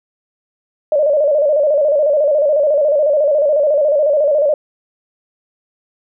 sine tone with vibrato, 588 Hz, D5, 2 cents sharp, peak -10 dBFS, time 0.92-4.54 s, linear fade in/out 2 ms, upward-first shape square, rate 14 Hz, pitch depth 77 cents each way, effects none

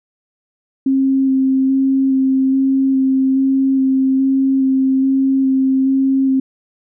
sine tone with vibrato, 266.6 Hz, C4, 33 cents sharp, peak -11 dBFS, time 0.86-6.4 s, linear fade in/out 5 ms, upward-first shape square, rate 1.2 Hz, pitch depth 10 cents each way, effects none

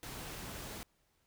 pink noise, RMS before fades -45 dBFS, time 0.03-0.83 s, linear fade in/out 0 ms, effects pink hiss -75 dBFS RMS until 1.26 s

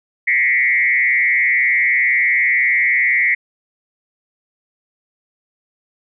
sine tone with frequency modulation, 2059 Hz, C7, 28 cents flat, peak -12 dBFS, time 0.27-3.35 s, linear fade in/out 10 ms, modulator 128 Hz, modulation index 1.4, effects none

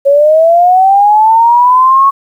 sine linear sweep, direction up, 549 to 1109 Hz, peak -3 dBFS, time 0.05-2.11 s, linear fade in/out 20 ms, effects 7-bit

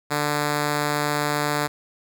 5% pulse tone, 147.5 Hz, D3, 8 cents sharp, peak -10 dBFS, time 0.1-1.68 s, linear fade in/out 20 ms, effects none

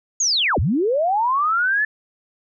sine linear two-way sweep, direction down then up, 6860 to 59.2 to 1759 Hz, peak -16 dBFS, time 0.2-1.85 s, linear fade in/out 5 ms, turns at 0.59 s, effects none

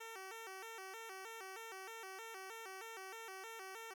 10% pulse tone with vibrato, 415.3 Hz, G#4, in tune, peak -40 dBFS, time 0-3.94 s, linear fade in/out 10 ms, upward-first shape square, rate 3.2 Hz, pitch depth 150 cents each way, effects none

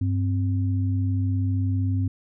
sine tone pair together, 98 / 261.6 Hz, G2 / C4, 0 / 0 cents, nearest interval octave + perfect fourth, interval 1700 cents, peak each -21 / -29 dBFS, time 0.01-2.08 s, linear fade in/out 5 ms, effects none

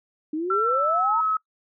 sine exponential sweep, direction up, 299 to 955 Hz, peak -24 dBFS, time 0.33-1.21 s, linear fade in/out 5 ms
sine tone with pitch glide, 1348 to 1286.4 Hz, E6 to E6, +38 to -43 cents, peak -20 dBFS, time 0.5-1.37 s, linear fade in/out 5 ms, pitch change -81 cents, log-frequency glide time 0.63-1.11 s
effects noise-tail reverb RT60 0.1 s tail -22 dB re dry

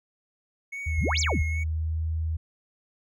triangle tone with vibrato, 2200 Hz, C#7, 14 cents flat, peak -31 dBFS, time 0.72-1.64 s, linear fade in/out 10 ms, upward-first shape sine, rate 2.4 Hz, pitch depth 32 cents each way
sine tone with pitch glide, 77.78 to 80.2 Hz, D#2 to E2, 0 to -47 cents, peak -25 dBFS, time 0.86-2.37 s, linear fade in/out 10 ms, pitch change +53 cents, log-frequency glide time 1.17-2.05 s
sine exponential two-way sweep, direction up then down, 47.58 to 7730 to 47.58 Hz, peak -25 dBFS, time 0.97-1.43 s, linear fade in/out 10 ms, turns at 1.2 s
effects none

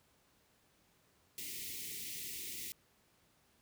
white band-stop noise, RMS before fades -44 dBFS, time 1.38-2.72 s, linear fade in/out 0 ms, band 440 to 1900 Hz, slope 96 dB/octave, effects pink hiss -71 dBFS RMS until 3.61 s + high-pass 60 Hz 12 dB/octave

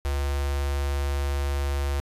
square tone with notch filter, 70.2 Hz, C#2, 22 cents sharp, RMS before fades -26 dBFS, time 0.05-2 s, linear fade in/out 0 ms, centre 200 Hz, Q 0.94, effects resampled to 32000 Hz

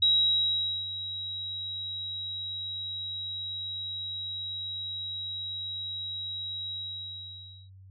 sine tone with ADSR envelope, 3847 Hz, B7, 46 cents flat, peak -19 dBFS, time 0.02-7.7 s, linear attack 6 ms, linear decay 830 ms, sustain -14 dB, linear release 980 ms, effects added 95 Hz sine -48 dBFS peak until 7.9 s

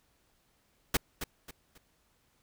pink noise with echo, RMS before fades -26 dBFS, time 0.94-0.97 s, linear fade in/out 5 ms, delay 270 ms, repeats 3, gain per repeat -10 dB, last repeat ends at 1.78 s, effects pink hiss -71 dBFS RMS until 2.42 s

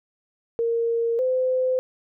sine tone pair in turn, 463.4 / 512.8 Hz, A#4 / C5, -10 / -35 cents, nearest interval major second, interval 175 cents, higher second, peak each -20 / -19 dBFS, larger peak second, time 0.59-1.19 / 1.19-1.79 s, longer neither, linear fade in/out 0 ms, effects none

